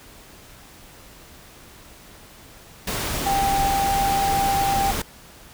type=tone in noise; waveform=sine; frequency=790 Hz; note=G5; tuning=13 cents sharp; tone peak=-19 dBFS; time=3.26-4.91 s; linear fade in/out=5 ms; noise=pink; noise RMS=-26 dBFS; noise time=2.87-5.02 s; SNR=+4 dB; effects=pink hiss -46 dBFS RMS until 5.53 s